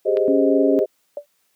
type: chord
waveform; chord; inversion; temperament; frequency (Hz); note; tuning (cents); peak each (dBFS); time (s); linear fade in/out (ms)
sine; Ab major seventh; third; equal; 392 / 415.3 / 523.3 / 622.3; G4 / Ab4 / C5 / Eb5; 0 / 0 / 0 / 0; -20 / -21 / -22 / -21; 0.05-0.86; 20
type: click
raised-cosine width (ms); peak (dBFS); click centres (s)
0.3; -17; 0.171
type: tone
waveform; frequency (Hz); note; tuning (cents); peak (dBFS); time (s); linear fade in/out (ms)
sine; 277.2; C#4; 0; -17; 0.28-0.79; 0
type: tone with exponential decay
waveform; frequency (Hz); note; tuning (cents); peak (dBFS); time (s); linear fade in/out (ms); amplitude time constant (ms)
sine; 581; D5; -19; -21; 1.17-1.26; 2; 18
effects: white hiss -66 dBFS RMS until 1.55 s + high-pass 150 Hz 12 dB/octave